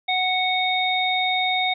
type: harmonic tone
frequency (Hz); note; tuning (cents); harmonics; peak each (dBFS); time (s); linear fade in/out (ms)
740; F#5; 0; 1 / 3 / 5; -23 / -24 / -24; 0.08-1.74; 10
effects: none